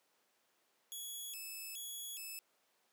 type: tone with vibrato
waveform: 5% pulse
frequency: 2960 Hz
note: F#7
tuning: in tune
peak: -36 dBFS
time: 0.92-2.39 s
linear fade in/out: 0 ms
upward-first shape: square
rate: 1.2 Hz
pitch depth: 220 cents each way
effects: pink hiss -75 dBFS RMS until 2.92 s + high-pass 400 Hz 12 dB/octave